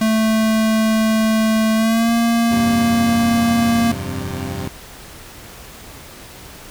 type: tone with pitch glide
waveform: square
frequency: 220 to 232.1 Hz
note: A3 to A#3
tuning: 0 to -7 cents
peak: -14 dBFS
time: 0.01-3.92 s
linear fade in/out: 5 ms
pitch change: +93 cents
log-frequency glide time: 1.75-2.12 s
type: chord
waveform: 20% pulse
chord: F suspended second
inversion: none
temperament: equal with one note detuned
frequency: 86.01 / 98 / 130.81 Hz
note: F2 / G2 / C3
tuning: -26 / 0 / 0 cents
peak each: -23 dBFS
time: 2.51-4.68 s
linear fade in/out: 5 ms
effects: pink hiss -38 dBFS RMS until 6.7 s